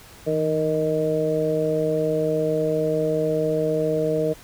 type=harmonic tone with a mistuned harmonic; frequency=155.56 Hz; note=D#3; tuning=in tune; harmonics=1 / 2 / 3 / 4; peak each=-28 / -28 / -22 / -25 dBFS; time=0.26-4.34 s; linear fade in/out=20 ms; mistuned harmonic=1; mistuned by=+49 cents; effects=pink hiss -46 dBFS RMS until 4.43 s